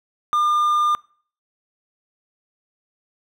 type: tone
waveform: triangle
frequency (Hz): 1204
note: D6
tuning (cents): +43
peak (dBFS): -14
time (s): 0.33-0.95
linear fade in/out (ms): 0
effects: noise-tail reverb RT60 0.5 s tail -24 dB re dry